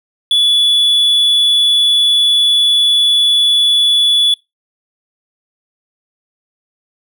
triangle tone, 3430 Hz, A7, 45 cents flat, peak -7 dBFS, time 0.31-4.34 s, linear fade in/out 2 ms, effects noise-tail reverb RT60 0.2 s tail -23 dB re dry

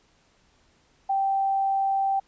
sine tone, 781 Hz, G5, 7 cents flat, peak -21 dBFS, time 1.09-2.2 s, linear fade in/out 10 ms, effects pink hiss -63 dBFS RMS until 2.27 s + resampled to 16000 Hz

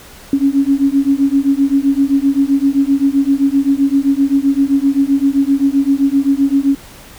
sine beating tone pair, 272.9 / 280.6 Hz, C#4 / C#4, -27 / +21 cents, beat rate 7.7 Hz, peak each -13 dBFS, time 0.33-6.75 s, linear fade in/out 2 ms, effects pink hiss -38 dBFS RMS until 7.18 s

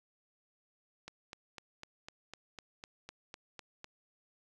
click train, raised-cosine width 0.2 ms, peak -28 dBFS, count 12, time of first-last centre 1.08-3.844 s, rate 3.98 Hz, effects none

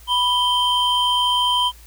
triangle tone pair together, 987.8 / 3133 Hz, B5 / G7, 0 / -2 cents, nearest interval octave + minor sixth, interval 1998 cents, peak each -17 dBFS, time 0.07-1.72 s, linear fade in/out 50 ms, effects added 57 Hz sine -43 dBFS peak until 1.86 s + white hiss -49 dBFS RMS until 1.86 s

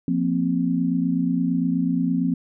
sine chord, F suspended fourth, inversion none, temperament equal, 174.61 / 233.1 / 261.6 Hz, F3 / Bb3 / C4, 0 / 0 / 0 cents, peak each -23 / -26 / -22 dBFS, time 0.08-2.34 s, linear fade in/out 2 ms, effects none

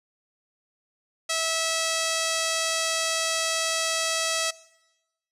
5% pulse tone, 651 Hz, E5, 22 cents flat, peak -13 dBFS, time 1.29-4.51 s, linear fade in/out 10 ms, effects noise-tail reverb RT60 1.0 s tail -20 dB re dry + resampled to 32000 Hz

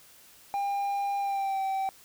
triangle tone with pitch glide, 801 to 772.8 Hz, G5 to G5, +37 to -25 cents, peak -25 dBFS, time 0.54-1.89 s, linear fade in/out 0 ms, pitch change -62 cents, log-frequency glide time 1.19-1.61 s, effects white hiss -55 dBFS RMS until 2.04 s

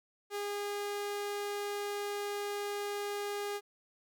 sawtooth tone, 408.5 Hz, G#4, 29 cents flat, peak -31 dBFS, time 0.3-3.61 s, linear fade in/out 50 ms, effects none

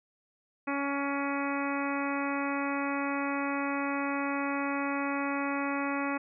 harmonic tone, 280.3 Hz, C#4, 19 cents sharp, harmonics 1 / 2 / 3 / 4 / 5 / 6 / 7 / 8 / 9, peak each -32 / -38 / -38 / -37 / -39 / -44 / -41 / -43 / -41 dBFS, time 0.67-6.18 s, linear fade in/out 10 ms, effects none

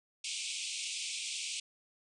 pink band-pass noise, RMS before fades -39 dBFS, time 0.24-1.6 s, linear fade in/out 5 ms, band 2300 to 9200 Hz, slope 96 dB/octave, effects none

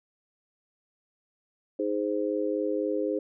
sine chord, Ab major, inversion second, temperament just, 311.5 / 415.3 / 519.1 Hz, Eb4 / Ab4 / C5, +2 / 0 / -14 cents, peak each -30 dBFS, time 1.79-3.19 s, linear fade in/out 5 ms, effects none

